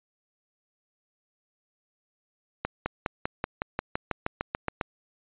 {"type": "accelerating click train", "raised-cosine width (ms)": 0.5, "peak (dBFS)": -12, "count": 14, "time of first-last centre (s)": [2.65, 4.812], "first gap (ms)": 210, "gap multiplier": 0.96, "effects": ["resampled to 8000 Hz"]}